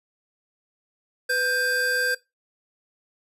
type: tone pair together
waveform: square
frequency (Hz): 498.7 / 1581.5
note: B4 / G6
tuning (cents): +17 / +15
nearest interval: octave + minor sixth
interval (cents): 1998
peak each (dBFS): -29 / -23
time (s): 1.29-2.15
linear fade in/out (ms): 10
effects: noise-tail reverb RT60 0.2 s tail -19 dB re dry + resampled to 32000 Hz